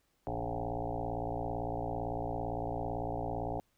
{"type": "tone with frequency modulation", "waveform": "sine", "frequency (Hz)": 415.3, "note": "G#4", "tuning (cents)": 0, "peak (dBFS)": -33, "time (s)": [0.27, 3.6], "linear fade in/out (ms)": 0, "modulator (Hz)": 57.8, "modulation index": 7, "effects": ["pink hiss -75 dBFS RMS until 3.77 s"]}